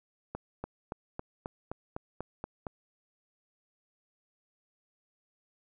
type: accelerating click train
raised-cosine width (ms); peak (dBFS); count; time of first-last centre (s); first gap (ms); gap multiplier
1; -22; 10; 0.35-2.668; 290; 0.97
effects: none